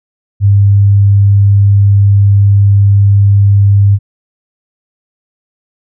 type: tone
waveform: sine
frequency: 100.3 Hz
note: G2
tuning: 40 cents sharp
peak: -3 dBFS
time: 0.4-3.99 s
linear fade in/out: 50 ms
effects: none